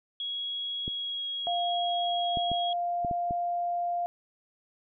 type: tone with pitch glide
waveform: sine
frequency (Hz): 3322 to 3299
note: G#7 to G#7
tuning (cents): 0 to -12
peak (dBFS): -31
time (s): 0.2-2.73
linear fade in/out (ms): 2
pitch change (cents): -12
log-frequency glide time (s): 0.87-1.26
type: clicks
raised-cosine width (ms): 3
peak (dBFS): -23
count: 6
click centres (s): 0.879 / 2.372 / 2.516 / 3.048 / 3.112 / 3.309
type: tone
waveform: sine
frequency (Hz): 698.5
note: F5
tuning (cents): 0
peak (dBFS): -27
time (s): 1.47-4.06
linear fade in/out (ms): 0
effects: none